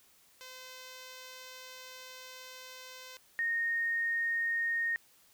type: tone pair in turn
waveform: 5% pulse / sine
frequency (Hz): 513 / 1851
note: C5 / A#6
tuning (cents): -34 / -13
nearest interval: octave + minor seventh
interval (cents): 2221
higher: second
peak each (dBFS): -35 / -29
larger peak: second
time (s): 0.41-3.17 / 3.39-4.96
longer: first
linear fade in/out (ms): 0
effects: white hiss -64 dBFS RMS until 5.33 s